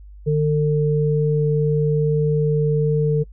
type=tone pair together; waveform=sine; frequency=150.27 / 450.3 Hz; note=D3 / A4; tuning=+40 / +40 cents; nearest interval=octave + perfect fifth; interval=1900 cents; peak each=-17 / -19 dBFS; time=0.26-3.24 s; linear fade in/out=20 ms; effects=noise-tail reverb RT60 0.1 s tail -23 dB re dry + added 50 Hz sine -38 dBFS peak until 3.32 s